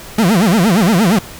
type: tone with vibrato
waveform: 40% pulse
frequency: 196 Hz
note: G3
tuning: in tune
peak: -8 dBFS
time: 0.18-1.19 s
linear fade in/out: 5 ms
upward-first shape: sine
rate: 8.6 Hz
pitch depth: 290 cents each way
effects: pink hiss -33 dBFS RMS until 1.39 s